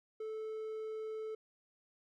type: tone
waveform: triangle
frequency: 437.1 Hz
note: A4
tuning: 11 cents flat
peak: -37 dBFS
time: 0.2-1.35 s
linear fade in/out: 5 ms
effects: none